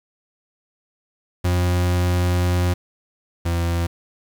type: tone pair in turn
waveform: 40% pulse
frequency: 89 / 85.33 Hz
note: F2 / F2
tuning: +33 / -40 cents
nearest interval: minor second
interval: 73 cents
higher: first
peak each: -16 / -18 dBFS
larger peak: first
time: 1.44-2.74 / 3.45-3.87 s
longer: first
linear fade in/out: 10 ms
effects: 8-bit